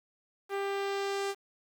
sawtooth tone with low-pass filter sweep, 396.3 Hz, G4, 19 cents sharp, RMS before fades -33 dBFS, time 0.49-1.35 s, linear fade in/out 50 ms, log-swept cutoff 2200 to 9200 Hz, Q 0.88, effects 9-bit

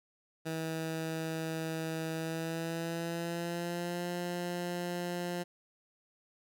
15% pulse tone with pitch glide, 161.2 to 175.79 Hz, E3 to F3, -38 to +12 cents, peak -28 dBFS, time 0.45-5.44 s, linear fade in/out 20 ms, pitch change +150 cents, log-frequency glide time 2.13-4.09 s, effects none

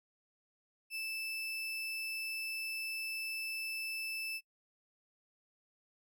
35% pulse tone, 2637 Hz, E7, in tune, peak -36 dBFS, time 0.9-4.41 s, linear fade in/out 50 ms, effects noise-tail reverb RT60 0.1 s tail -24 dB re dry

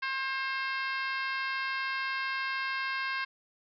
harmonic tone with a mistuned harmonic, 533 Hz, C5, 32 cents sharp, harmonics 2 / 3 / 4 / 5 / 6 / 7 / 8 / 9 / 10, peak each -36 / -34 / -38 / -40 / -47 / -48 / -47 / -46 / -55 dBFS, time 0.02-3.25 s, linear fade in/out 10 ms, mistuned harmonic 8, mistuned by -18 cents, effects none

